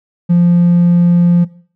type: tone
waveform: triangle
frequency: 173.9 Hz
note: F3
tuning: 7 cents flat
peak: -3 dBFS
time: 0.29-1.45 s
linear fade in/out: 20 ms
effects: noise-tail reverb RT60 0.5 s tail -22 dB re dry + tanh soft clip ceiling -2 dBFS